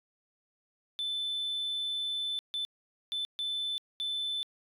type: tone bursts at uneven times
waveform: sine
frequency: 3520 Hz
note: A7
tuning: in tune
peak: -29 dBFS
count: 5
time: 0.99-2.39 / 2.54-2.65 / 3.12-3.25 / 3.39-3.78 / 4-4.43 s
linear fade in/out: 0 ms
effects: tanh soft clip ceiling -29 dBFS